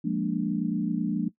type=chord; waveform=sine; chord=Bb dominant seventh; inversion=second; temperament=equal with one note detuned; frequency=174.61 / 205.5 / 233.1 / 293.7 Hz; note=F3 / Ab3 / Bb3 / D4; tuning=0 / -18 / 0 / 0 cents; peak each=-30 dBFS; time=0.04-1.29 s; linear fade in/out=10 ms; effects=noise-tail reverb RT60 0.1 s tail -17 dB re dry